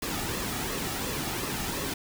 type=noise with flanger; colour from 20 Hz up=pink; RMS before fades=-32 dBFS; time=0.02-1.94 s; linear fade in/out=5 ms; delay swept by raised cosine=1.3 to 1.96 ms; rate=2.8 Hz; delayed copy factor=-0.5; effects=none